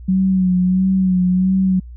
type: tone with vibrato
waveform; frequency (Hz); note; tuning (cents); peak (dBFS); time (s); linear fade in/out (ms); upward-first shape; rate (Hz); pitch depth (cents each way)
sine; 185.7; F#3; +7; -12; 0.08-1.8; 10; sine; 1.5; 42
effects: added 60 Hz sine -32 dBFS peak until 1.96 s